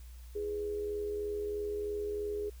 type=tone with amplitude modulation; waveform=sine; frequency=415.3 Hz; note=G#4; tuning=in tune; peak=-31 dBFS; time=0.35-2.5 s; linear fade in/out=10 ms; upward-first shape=sine; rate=83.1 Hz; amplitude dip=45%; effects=added 60 Hz sine -46 dBFS peak until 2.6 s + white hiss -62 dBFS RMS until 2.6 s